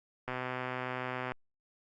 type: click train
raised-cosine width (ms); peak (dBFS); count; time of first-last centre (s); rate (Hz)
0.5; -21; 133; 0.28-1.319; 127
effects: Opus 48 kbps